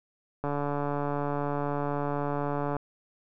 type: click train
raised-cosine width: 1 ms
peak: -17 dBFS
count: 336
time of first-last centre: 0.44-2.766 s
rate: 144 Hz
effects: none